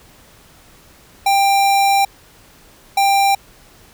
square tone bursts at uneven times, 791 Hz, G5, 15 cents sharp, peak -12 dBFS, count 2, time 1.26-2.05 / 2.97-3.35 s, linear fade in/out 5 ms, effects pink hiss -47 dBFS RMS until 3.93 s

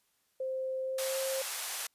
sine tone with pitch glide, 523.3 to 532.1 Hz, C5 to C5, 0 to +29 cents, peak -32 dBFS, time 0.4-1.42 s, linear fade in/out 5 ms, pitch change +29 cents, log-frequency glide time 0.83-1.19 s
white band-pass noise, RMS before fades -38 dBFS, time 0.98-1.87 s, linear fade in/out 5 ms, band 550 to 13000 Hz, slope 24 dB/octave
effects white hiss -74 dBFS RMS until 1.94 s + resampled to 32000 Hz

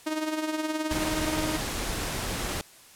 sawtooth tone with tremolo, 311.1 Hz, D#4, in tune, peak -21 dBFS, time 0.06-1.58 s, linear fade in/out 10 ms, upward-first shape triangle, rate 19 Hz, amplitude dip 65%
pink noise, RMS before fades -31 dBFS, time 0.91-2.61 s, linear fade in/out 0 ms
effects white hiss -52 dBFS RMS until 2.95 s + low-pass 12000 Hz 12 dB/octave

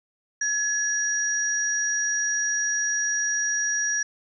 sine tone pair together, 1700 / 5733 Hz, G#6 / F8, +40 / +44 cents, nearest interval octave + major sixth, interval 2104 cents, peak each -25 dBFS, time 0.41-4.03 s, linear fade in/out 5 ms, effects none

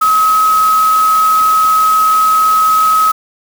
sine tone in noise, 1277 Hz, D#6, 45 cents sharp, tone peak -7 dBFS, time 0.01-3.12 s, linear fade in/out 10 ms, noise white, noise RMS -24 dBFS, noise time 0.01-3.12 s, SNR +14 dB, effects none

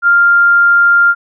sine tone, 1396.9 Hz, F6, in tune, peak -5 dBFS, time 0.02-1.15 s, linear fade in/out 50 ms, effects none

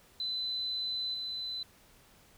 sine tone with level steps, 4021 Hz, B7, 30 cents sharp, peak -32 / -35 dBFS, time 0.2-1.63 s, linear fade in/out 2 ms, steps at 1.14 s, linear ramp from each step 2 ms, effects pink hiss -61 dBFS RMS until 2.37 s

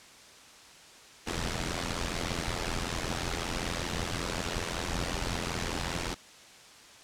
pink noise with amplitude modulation, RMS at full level -29 dBFS, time 1.26-6.15 s, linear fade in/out 20 ms, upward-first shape sine, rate 85.3 Hz, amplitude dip 85%, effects white hiss -52 dBFS RMS until 7.03 s + low-pass 7000 Hz 12 dB/octave

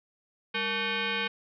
sine tone with frequency modulation, 466.2 Hz, A#4, in tune, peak -27 dBFS, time 0.54-1.28 s, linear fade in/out 10 ms, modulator 666 Hz, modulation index 4.5, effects none

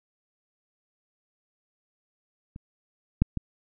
clicks, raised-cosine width 5 ms, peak -28 / -7 / -16 dBFS, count 3, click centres 2.561 / 3.22 / 3.373 s, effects none

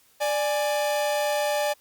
45% pulse tone pair together, 590 / 833.1 Hz, D5 / G#5, +8 / +5 cents, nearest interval tritone, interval 597 cents, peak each -24 / -28 dBFS, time 0.2-1.74 s, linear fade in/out 20 ms, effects white hiss -60 dBFS RMS until 1.8 s + Opus 48 kbps

